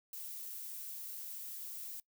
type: noise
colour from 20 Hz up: violet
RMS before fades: -45 dBFS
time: 0.13-2 s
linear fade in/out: 2 ms
effects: noise-tail reverb RT60 0.1 s tail -21 dB re dry